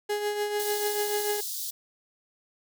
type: tone with tremolo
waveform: 35% pulse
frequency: 415.3 Hz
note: G#4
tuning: in tune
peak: -23 dBFS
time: 0.09-1.41 s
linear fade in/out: 10 ms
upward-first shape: triangle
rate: 6.8 Hz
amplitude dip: 55%
type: high-pass noise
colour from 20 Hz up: white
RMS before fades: -34 dBFS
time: 0.59-1.71 s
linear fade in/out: 10 ms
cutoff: 3500 Hz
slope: 48 dB/octave
effects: none